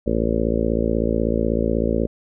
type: harmonic tone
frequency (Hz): 56.2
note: A1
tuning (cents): +37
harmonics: 1 / 2 / 3 / 4 / 5 / 6 / 7 / 8 / 9 / 10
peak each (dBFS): -25 / -29 / -29 / -24 / -28 / -27 / -28 / -27 / -27 / -29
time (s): 0.06-2.07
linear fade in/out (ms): 10
effects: none